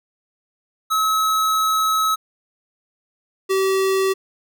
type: tone pair in turn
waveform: square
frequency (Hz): 1288 / 384.1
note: E6 / G4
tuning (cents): -41 / -35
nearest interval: octave + major sixth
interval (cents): 2094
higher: first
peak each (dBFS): -17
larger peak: neither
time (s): 0.9-2.16 / 3.49-4.14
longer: first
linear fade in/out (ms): 20
effects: none